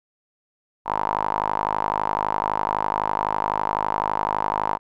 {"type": "tone with band-pass filter", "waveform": "sawtooth", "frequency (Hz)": 51.91, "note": "G#1", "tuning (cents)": 0, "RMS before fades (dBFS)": -24, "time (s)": [0.85, 4.79], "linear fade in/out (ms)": 50, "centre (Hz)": 940, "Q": 6.8, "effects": []}